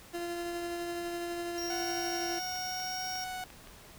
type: tone with tremolo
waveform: 30% pulse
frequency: 345 Hz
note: F4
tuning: 21 cents flat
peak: -31 dBFS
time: 0.13-2.4 s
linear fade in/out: 20 ms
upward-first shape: triangle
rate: 12 Hz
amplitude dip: 25%
type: tone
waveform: square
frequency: 5588 Hz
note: F8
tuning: in tune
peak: -38 dBFS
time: 1.58-3.24 s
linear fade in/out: 0 ms
type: tone with vibrato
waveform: sawtooth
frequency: 740 Hz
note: F#5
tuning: in tune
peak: -33 dBFS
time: 1.7-3.44 s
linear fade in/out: 2 ms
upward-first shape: triangle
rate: 0.91 Hz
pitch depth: 11 cents each way
type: clicks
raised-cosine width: 0.3 ms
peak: -34 dBFS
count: 5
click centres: 2.559 / 2.8 / 3.156 / 3.503 / 3.673 s
effects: pink hiss -53 dBFS RMS until 3.98 s